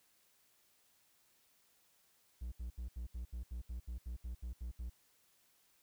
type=tone bursts; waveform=triangle; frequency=59.8 Hz; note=A#1; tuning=45 cents sharp; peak=-38 dBFS; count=14; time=2.41-4.899 s; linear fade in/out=10 ms; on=110 ms; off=73 ms; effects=white hiss -72 dBFS RMS until 5.82 s

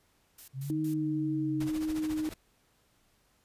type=noise bursts; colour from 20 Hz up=blue; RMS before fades=-48 dBFS; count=3; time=0.38-0.94 s; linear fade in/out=5 ms; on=100 ms; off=130 ms
type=exponential two-way sweep; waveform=sine; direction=up then down; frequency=130 to 153.5 to 136.4 Hz; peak=-34 dBFS; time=0.53-1.71 s; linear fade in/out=50 ms; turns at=0.8 s
type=tone with vibrato; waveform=sine; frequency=311.1 Hz; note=D#4; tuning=in tune; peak=-29 dBFS; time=0.7-2.29 s; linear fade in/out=0 ms; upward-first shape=triangle; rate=1.9 Hz; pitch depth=10 cents each way
type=noise with tremolo; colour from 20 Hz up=pink; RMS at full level=-42 dBFS; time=1.6-2.34 s; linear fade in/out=5 ms; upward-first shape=sine; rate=14 Hz; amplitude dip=75%
effects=pink hiss -69 dBFS RMS until 3.44 s + resampled to 32000 Hz

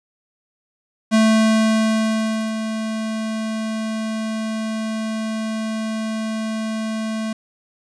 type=tone with ADSR envelope; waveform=square; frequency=220 Hz; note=A3; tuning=in tune; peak=-12 dBFS; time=1.11-7.33 s; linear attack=33 ms; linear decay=1400 ms; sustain=-11 dB; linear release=5 ms; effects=resampled to 22050 Hz + 8-bit

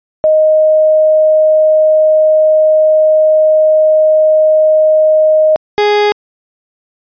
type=tone pair in turn; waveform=sine / 30% pulse; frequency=622.3 / 415.3 Hz; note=D#5 / G#4; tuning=0 / 0 cents; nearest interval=perfect fifth; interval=700 cents; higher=first; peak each=-5 dBFS; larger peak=neither; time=0.24-5.56 / 5.78-6.12 s; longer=first; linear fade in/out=0 ms; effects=resampled to 11025 Hz

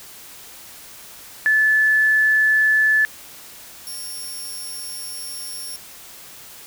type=tone pair in turn; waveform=sine / 5% pulse; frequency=1736 / 5498 Hz; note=A6 / F8; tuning=-24 / -28 cents; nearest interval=octave + minor sixth; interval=1996 cents; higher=second; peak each=-13 / -24 dBFS; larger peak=first; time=1.46-3.05 / 3.87-5.76 s; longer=second; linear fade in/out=0 ms; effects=white hiss -41 dBFS RMS until 6.66 s

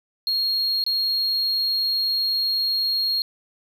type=tone with dropouts; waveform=sine; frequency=4268 Hz; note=C8; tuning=34 cents sharp; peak=-17 dBFS; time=0.27-3.22 s; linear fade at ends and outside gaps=1 ms; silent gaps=0.84-0.864 s; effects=tanh soft clip ceiling -19 dBFS

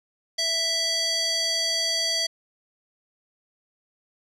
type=tone with band-pass filter; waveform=square; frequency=659.3 Hz; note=E5; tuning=in tune; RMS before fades=-25 dBFS; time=0.38-2.27 s; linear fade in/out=10 ms; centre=4800 Hz; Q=3.1; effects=none

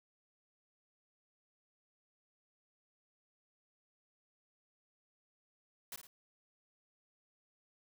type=noise with echo; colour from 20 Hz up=white; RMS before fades=-45 dBFS; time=5.92-5.96 s; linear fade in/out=2 ms; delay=55 ms; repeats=2; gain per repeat=-7 dB; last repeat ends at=6.07 s; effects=none

